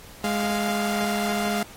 sawtooth tone pair together, 207.5 / 698.5 Hz, G#3 / F5, -1 / 0 cents, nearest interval octave + major sixth, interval 2101 cents, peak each -21 / -23 dBFS, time 0.24-1.63 s, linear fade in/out 2 ms, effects pink hiss -46 dBFS RMS until 1.76 s + AAC 48 kbps

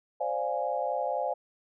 sine chord, D half-diminished seventh, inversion third, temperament equal, 523.3 / 587.3 / 698.5 / 830.6 Hz, C5 / D5 / F5 / Ab5, 0 / 0 / 0 / 0 cents, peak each -33 dBFS, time 0.2-1.34 s, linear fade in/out 10 ms, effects none

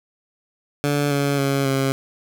15% pulse tone with pitch steps, 144.6 / 141.46 / 138.39 / 135.38 Hz, D3 / C#3 / C#3 / C#3, -27 / +35 / -3 / -41 cents, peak -12 dBFS, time 0.84-1.92 s, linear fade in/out 0 ms, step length 270 ms, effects none

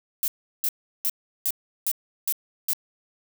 violet noise bursts, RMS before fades -24 dBFS, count 7, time 0.23-2.733 s, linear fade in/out 0 ms, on 49 ms, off 360 ms, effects none

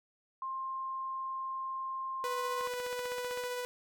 sine tone, 1058 Hz, C6, 19 cents sharp, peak -35 dBFS, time 0.42-2.67 s, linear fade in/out 2 ms
sawtooth tone with tremolo, 493.9 Hz, B4, in tune, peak -30 dBFS, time 2.24-3.65 s, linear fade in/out 0 ms, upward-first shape triangle, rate 15 Hz, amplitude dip 30%
click train, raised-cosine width 0.3 ms, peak -28 dBFS, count 14, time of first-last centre 2.61-3.438 s, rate 15.7 Hz
effects none

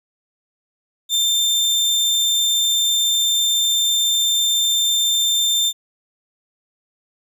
30% pulse tone, 3586 Hz, A7, 32 cents sharp, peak -13 dBFS, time 1.09-5.73 s, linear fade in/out 50 ms, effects none

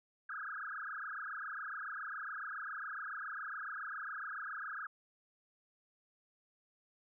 sine tone with frequency modulation, 1456 Hz, F#6, 28 cents flat, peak -40 dBFS, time 0.29-4.87 s, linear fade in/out 5 ms, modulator 27.2 Hz, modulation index 7.8, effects none

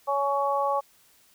harmonic tone, 280 Hz, C#4, 18 cents sharp, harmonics 2 / 3 / 4, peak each -27 / -27 / -27 dBFS, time 0.07-0.81 s, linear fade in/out 20 ms, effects white hiss -60 dBFS RMS until 1.34 s

